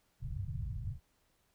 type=low-pass noise; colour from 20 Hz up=white; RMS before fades=-39 dBFS; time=0.2-1 s; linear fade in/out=50 ms; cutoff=140 Hz; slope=48 dB/octave; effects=pink hiss -74 dBFS RMS until 1.54 s